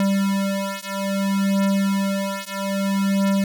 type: beating tone pair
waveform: square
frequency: 196 / 196.61 Hz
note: G3 / G3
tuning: 0 / +5 cents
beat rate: 0.61 Hz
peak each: -23 dBFS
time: 0-3.44 s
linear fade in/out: 2 ms
effects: none